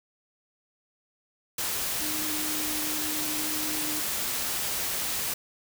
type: tone in noise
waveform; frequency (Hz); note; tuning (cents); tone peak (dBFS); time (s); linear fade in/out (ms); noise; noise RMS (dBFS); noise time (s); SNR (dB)
sine; 306; D#4; -29; -36; 2.01-4; 5; white; -30; 1.58-5.34; -9
effects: none